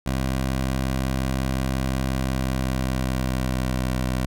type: tone with pitch glide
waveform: 15% pulse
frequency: 65.6 to 63.59 Hz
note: C2 to C2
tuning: +5 to -49 cents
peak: -16 dBFS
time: 0.06-4.26 s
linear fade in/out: 5 ms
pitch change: -54 cents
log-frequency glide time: 2.11-3.85 s
effects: none